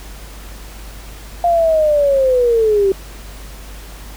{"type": "linear sweep", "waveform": "sine", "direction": "down", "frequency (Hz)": [700, 381.3], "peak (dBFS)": -10, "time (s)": [1.44, 2.92], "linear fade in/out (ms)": 2, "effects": ["added 50 Hz sine -32 dBFS peak until 4.16 s", "pink hiss -38 dBFS RMS until 4.16 s"]}